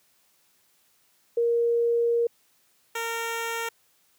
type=tone pair in turn; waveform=sine / 10% pulse; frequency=469.3 / 460.2 Hz; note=A#4 / A#4; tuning=+12 / -22 cents; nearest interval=unison; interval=34 cents; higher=first; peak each=-20 dBFS; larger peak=neither; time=1.37-2.27 / 2.95-3.69 s; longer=first; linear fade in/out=5 ms; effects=white hiss -65 dBFS RMS until 4.18 s + high-pass 80 Hz 12 dB/octave